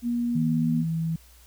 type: tone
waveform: sine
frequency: 238.7 Hz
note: A#3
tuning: 41 cents sharp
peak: -23 dBFS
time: 0.02-0.85 s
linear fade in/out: 50 ms
type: tone with pitch glide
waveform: sine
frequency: 160 to 162.98 Hz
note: D#3 to E3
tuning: +49 to -19 cents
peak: -24 dBFS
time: 0.35-1.16 s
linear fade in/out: 5 ms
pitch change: +32 cents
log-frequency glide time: 0.61-0.67 s
effects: added 60 Hz sine -52 dBFS peak until 1.46 s + white hiss -56 dBFS RMS until 1.46 s